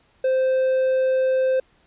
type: tone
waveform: triangle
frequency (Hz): 521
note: C5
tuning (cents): -7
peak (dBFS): -15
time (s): 0.24-1.6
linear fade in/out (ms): 5
effects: pink hiss -60 dBFS RMS until 1.86 s + resampled to 8000 Hz